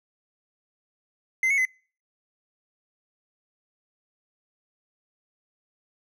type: tone with pitch steps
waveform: triangle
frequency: 2067 / 2204 / 2037 Hz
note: C7 / C#7 / C7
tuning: -22 / -11 / -47 cents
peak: -18 dBFS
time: 1.43-1.652 s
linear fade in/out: 2 ms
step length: 74 ms
effects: noise-tail reverb RT60 0.4 s tail -26 dB re dry